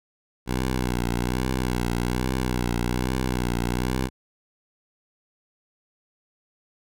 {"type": "tone with vibrato", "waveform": "10% pulse", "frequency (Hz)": 61.6, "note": "B1", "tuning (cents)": -4, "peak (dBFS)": -15, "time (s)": [0.46, 4.1], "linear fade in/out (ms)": 50, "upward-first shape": "triangle", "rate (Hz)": 1.2, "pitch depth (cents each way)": 86, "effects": []}